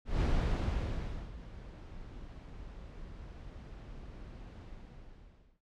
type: noise with ADSR envelope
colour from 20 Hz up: brown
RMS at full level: -28 dBFS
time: 0.05-5.61 s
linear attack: 160 ms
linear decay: 1100 ms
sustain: -19 dB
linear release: 1000 ms
effects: low-pass 5000 Hz 12 dB/octave